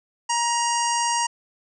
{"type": "harmonic tone", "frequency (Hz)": 944, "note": "A#5", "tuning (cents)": 22, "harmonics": [1, 2, 3, 5, 6, 7, 8, 9], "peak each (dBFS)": [-22, -32, -31, -34, -31, -30, -37, -32], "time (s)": [0.29, 1.27], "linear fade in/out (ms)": 10, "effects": []}